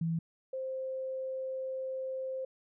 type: tone pair in turn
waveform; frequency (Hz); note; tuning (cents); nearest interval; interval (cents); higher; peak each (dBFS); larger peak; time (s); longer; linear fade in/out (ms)
sine; 164.81 / 524.4; E3 / C5; 0 / +4; octave + minor sixth; 2004; second; -29 / -34; first; 0.01-0.19 / 0.53-2.45; second; 5
effects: none